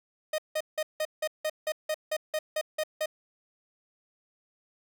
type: tone bursts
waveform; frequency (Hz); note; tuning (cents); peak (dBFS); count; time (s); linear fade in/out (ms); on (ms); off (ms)
45% pulse; 619; D#5; -9; -27; 13; 0.33-3.059; 5; 53; 170
effects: none